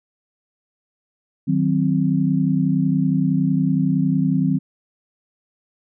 sine chord, C diminished, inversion first, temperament equal with one note detuned, 155.56 / 186.39 / 261.6 Hz, Eb3 / Gb3 / C4, 0 / +13 / 0 cents, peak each -20 dBFS, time 1.47-4.59 s, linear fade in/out 20 ms, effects none

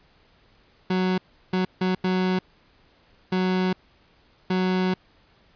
30% pulse tone bursts at uneven times, 185 Hz, F#3, in tune, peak -18 dBFS, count 6, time 0.9-1.18 / 1.53-1.65 / 1.81-1.95 / 2.04-2.39 / 3.32-3.73 / 4.5-4.94 s, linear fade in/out 5 ms, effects pink hiss -59 dBFS RMS until 5.55 s + resampled to 11025 Hz

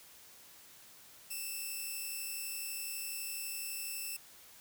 5% pulse tone pair together, 2628 / 2700 Hz, E7 / E7, -6 / +41 cents, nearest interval unison, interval 47 cents, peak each -31 / -34 dBFS, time 1.3-4.17 s, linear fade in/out 10 ms, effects white hiss -57 dBFS RMS until 4.6 s

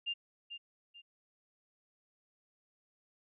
sine tone with echo, 2800 Hz, F7, 4 cents sharp, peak -33 dBFS, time 0.06-0.14 s, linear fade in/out 20 ms, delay 440 ms, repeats 2, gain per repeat -9 dB, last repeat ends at 1.02 s, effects none

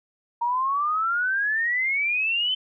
sine exponential sweep, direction up, 932.3 to 3086 Hz, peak -21 dBFS, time 0.41-2.55 s, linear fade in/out 10 ms, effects none

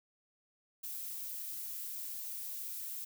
violet noise, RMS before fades -42 dBFS, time 0.83-3.05 s, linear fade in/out 10 ms, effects none

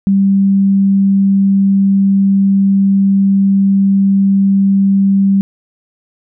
sine tone, 196 Hz, G3, in tune, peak -7 dBFS, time 0.07-5.41 s, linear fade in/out 0 ms, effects none

